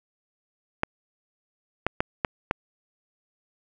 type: clicks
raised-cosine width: 0.5 ms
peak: -7 dBFS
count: 5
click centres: 0.834 / 1.866 / 2.005 / 2.248 / 2.511 s
effects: none